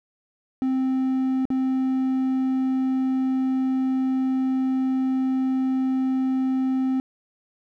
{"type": "tone with dropouts", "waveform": "triangle", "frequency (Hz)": 261.6, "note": "C4", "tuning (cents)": 0, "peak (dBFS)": -18, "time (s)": [0.62, 7], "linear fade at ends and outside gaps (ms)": 1, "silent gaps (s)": [1.454, 1.503], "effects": []}